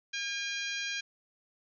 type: harmonic tone with a mistuned harmonic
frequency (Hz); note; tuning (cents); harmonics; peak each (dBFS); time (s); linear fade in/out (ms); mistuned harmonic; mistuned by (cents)
809; G#5; -46; 2 / 3 / 4 / 5 / 6 / 7 / 8; -38 / -38 / -40 / -42 / -45 / -45 / -46; 0.13-1.01; 10; 6; -21
effects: none